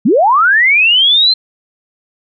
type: linear sweep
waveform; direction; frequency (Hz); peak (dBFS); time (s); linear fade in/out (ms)
sine; up; 174.61 to 4164; -6; 0.05-1.34; 10
effects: none